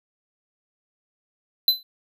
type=tone with exponential decay; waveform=square; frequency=4029 Hz; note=B7; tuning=34 cents sharp; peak=-11 dBFS; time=1.68-1.83 s; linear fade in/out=2 ms; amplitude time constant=31 ms; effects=none